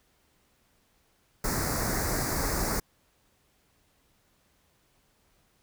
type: band-stop noise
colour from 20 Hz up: pink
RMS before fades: -29 dBFS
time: 1.44-2.8 s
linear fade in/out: 5 ms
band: 2100 to 4500 Hz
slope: 48 dB/octave
effects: pink hiss -68 dBFS RMS until 5.62 s